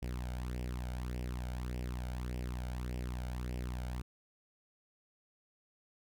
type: tone with flanger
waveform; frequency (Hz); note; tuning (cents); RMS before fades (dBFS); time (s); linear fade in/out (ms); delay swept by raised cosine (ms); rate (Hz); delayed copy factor
sawtooth; 61.74; B1; 0; -39; 0.02-4.02; 10; 0.37 to 1.37; 1.7; +0.65
effects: none